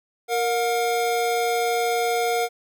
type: tone pair together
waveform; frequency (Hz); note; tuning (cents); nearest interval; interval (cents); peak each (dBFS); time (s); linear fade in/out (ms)
square; 466.2 / 719; A#4 / F#5; 0 / -50; minor sixth; 750; -24; 0.28-2.49; 50
effects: none